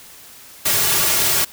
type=noise with comb filter; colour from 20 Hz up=white; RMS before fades=-17 dBFS; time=0.65-1.45 s; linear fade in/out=10 ms; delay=3.9 ms; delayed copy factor=-0.85; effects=white hiss -42 dBFS RMS until 1.52 s